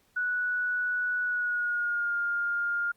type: tone with pitch glide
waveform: sine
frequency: 1474 to 1409.1 Hz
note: F#6 to F6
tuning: -7 to +15 cents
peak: -26 dBFS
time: 0.16-2.92 s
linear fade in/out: 10 ms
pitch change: -78 cents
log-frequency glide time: 1.23-2.16 s
effects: pink hiss -67 dBFS RMS until 2.96 s + Opus 48 kbps